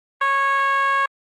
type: tone with band-pass filter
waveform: 10% pulse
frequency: 550 Hz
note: C#5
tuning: 14 cents flat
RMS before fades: -19 dBFS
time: 0.21-1.06 s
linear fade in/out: 5 ms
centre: 1300 Hz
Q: 8
effects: Opus 24 kbps